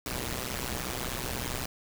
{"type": "noise with amplitude modulation", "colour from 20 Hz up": "pink", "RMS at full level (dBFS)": -30, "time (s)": [0.06, 1.66], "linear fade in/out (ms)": 2, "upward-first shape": "sine", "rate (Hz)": 125, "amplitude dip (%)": 100, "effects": []}